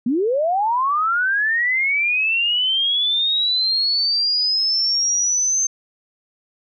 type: linear sweep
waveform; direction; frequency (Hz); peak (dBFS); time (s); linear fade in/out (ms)
sine; up; 222.1 to 6310; -16; 0.06-5.67; 5
effects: none